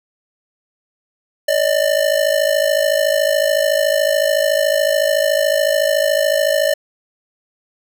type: ring-modulated tone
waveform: square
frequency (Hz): 598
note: D5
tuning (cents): +31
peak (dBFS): -11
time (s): 1.48-6.74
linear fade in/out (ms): 5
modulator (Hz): 26.9
effects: none